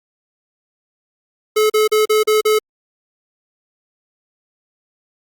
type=tone bursts; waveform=square; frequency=430 Hz; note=A4; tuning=40 cents flat; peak=-12 dBFS; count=6; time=1.56-2.59 s; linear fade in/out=10 ms; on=140 ms; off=38 ms; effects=Opus 48 kbps